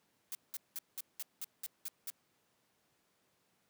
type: noise bursts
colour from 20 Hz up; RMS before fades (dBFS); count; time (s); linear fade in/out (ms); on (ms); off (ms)
blue; -41; 9; 0.32-2.101; 0; 29; 190
effects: pink hiss -75 dBFS RMS until 3.69 s + high-pass 150 Hz 12 dB/octave